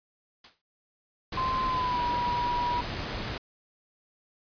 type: noise with exponential decay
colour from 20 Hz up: white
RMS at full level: -43 dBFS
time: 0.44-0.62 s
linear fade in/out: 5 ms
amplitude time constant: 38 ms
type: noise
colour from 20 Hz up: pink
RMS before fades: -34 dBFS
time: 1.32-3.38 s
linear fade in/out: 5 ms
type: tone with pitch glide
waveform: sine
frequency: 1039 to 969.4 Hz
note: C6 to B5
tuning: -12 to -32 cents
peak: -26 dBFS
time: 1.37-2.81 s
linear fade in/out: 5 ms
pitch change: -120 cents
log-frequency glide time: 1.65-2.02 s
effects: resampled to 11025 Hz